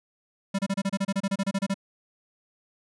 square tone bursts, 196 Hz, G3, in tune, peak -24 dBFS, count 16, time 0.54-1.743 s, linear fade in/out 10 ms, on 48 ms, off 29 ms, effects resampled to 24000 Hz

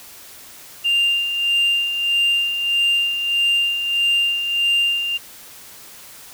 sine tone with tremolo, 2794 Hz, F7, in tune, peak -12 dBFS, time 0.84-5.18 s, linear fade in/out 20 ms, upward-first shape sine, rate 1.6 Hz, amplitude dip 60%, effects tanh soft clip ceiling -12 dBFS + white hiss -41 dBFS RMS until 6.33 s

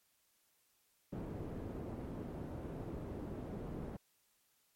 white low-pass noise, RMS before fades -44 dBFS, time 1.12-3.97 s, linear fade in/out 10 ms, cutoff 330 Hz, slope 12 dB/octave, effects white hiss -75 dBFS RMS until 4.75 s + MP3 64 kbps

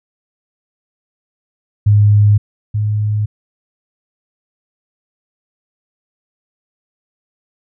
sine tone pair in turn, 103.83 / 105.64 Hz, G#2 / G#2, 0 / +30 cents, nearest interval unison, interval 30 cents, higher second, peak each -6 / -13 dBFS, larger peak first, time 1.86-2.38 / 2.74-3.26 s, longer neither, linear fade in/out 10 ms, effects none

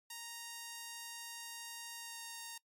5% pulse tone with pitch glide, 932.3 to 926.4 Hz, A#5 to A#5, 0 to -11 cents, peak -33 dBFS, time 0.1-2.58 s, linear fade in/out 5 ms, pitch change -11 cents, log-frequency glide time 1.98-2.18 s, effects noise-tail reverb RT60 0.1 s tail -23 dB re dry + MP3 96 kbps

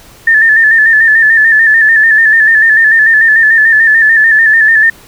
sine tone with vibrato, 1773 Hz, A6, 13 cents sharp, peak -3 dBFS, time 0.27-4.9 s, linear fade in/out 5 ms, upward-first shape square, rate 6.8 Hz, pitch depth 42 cents each way, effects pink hiss -38 dBFS RMS until 5.07 s

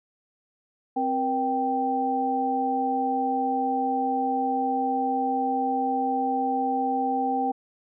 sine tone cluster, 262.5 / 477.7 / 782 Hz, C4 / A#4 / G5, +6 / +42 / -4 cents, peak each -28 / -32 / -24 dBFS, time 0.96-7.52 s, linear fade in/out 10 ms, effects none

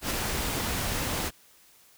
pink noise with ADSR envelope, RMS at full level -27 dBFS, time 0.01-1.31 s, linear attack 91 ms, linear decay 9 ms, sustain -3 dB, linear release 38 ms, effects white hiss -58 dBFS RMS until 1.97 s

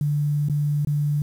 sine tone with dropouts, 146.83 Hz, D3, in tune, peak -19 dBFS, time 0.01-1.22 s, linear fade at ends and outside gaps 2 ms, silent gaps 0.486-0.497 / 0.849-0.871 s, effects 8-bit

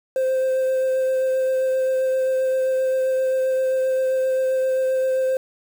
sine tone with vibrato, 522 Hz, C5, 4 cents flat, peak -15 dBFS, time 0.16-5.37 s, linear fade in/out 2 ms, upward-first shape triangle, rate 7.6 Hz, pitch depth 13 cents each way, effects tanh soft clip ceiling -17 dBFS + 7-bit

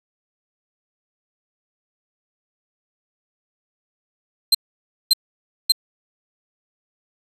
40% pulse tone bursts, 4138 Hz, C8, 20 cents flat, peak -9 dBFS, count 3, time 4.52-5.721 s, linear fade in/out 5 ms, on 27 ms, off 560 ms, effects resampled to 32000 Hz

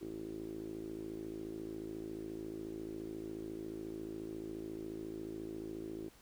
5% pulse tone with low-pass filter, 54.2 Hz, A1, 25 cents flat, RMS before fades -44 dBFS, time 0.01-6.09 s, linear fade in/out 10 ms, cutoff 350 Hz, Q 8.5, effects pink hiss -63 dBFS RMS until 6.21 s

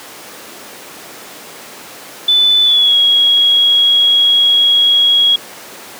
sine tone with pitch glide, 3499 to 3312 Hz, A7 to G#7, -10 to -5 cents, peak -7 dBFS, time 2.28-5.36 s, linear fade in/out 5 ms, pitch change -95 cents, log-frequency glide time 2.63-2.96 s, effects pink hiss -32 dBFS RMS until 5.99 s + high-pass 300 Hz 12 dB/octave

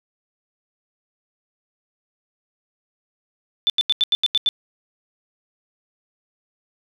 sine tone bursts, 3524 Hz, A7, 2 cents sharp, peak -14 dBFS, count 8, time 3.67-4.489 s, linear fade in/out 0 ms, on 28 ms, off 85 ms, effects none

